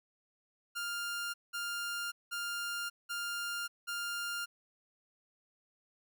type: tone bursts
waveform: sawtooth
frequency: 1400 Hz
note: F6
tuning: 4 cents sharp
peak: -32 dBFS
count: 5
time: 0.75-4.46 s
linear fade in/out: 20 ms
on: 590 ms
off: 190 ms
effects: none